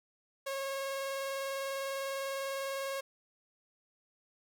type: tone with vibrato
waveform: sawtooth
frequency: 545 Hz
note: C#5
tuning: 29 cents flat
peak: -31 dBFS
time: 0.46-3.01 s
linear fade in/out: 10 ms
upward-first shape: sine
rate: 20 Hz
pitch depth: 23 cents each way
effects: none